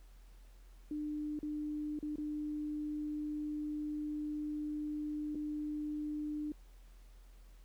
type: tone with dropouts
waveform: sine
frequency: 300 Hz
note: D4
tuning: 37 cents sharp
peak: -36 dBFS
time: 0.91-6.52 s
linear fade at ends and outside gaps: 2 ms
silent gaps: 1.391-1.429 / 1.99-2.027 / 2.158-2.182 / 5.348-5.354 s
effects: added 42 Hz sine -54 dBFS peak until 7.64 s + pink hiss -69 dBFS RMS until 7.64 s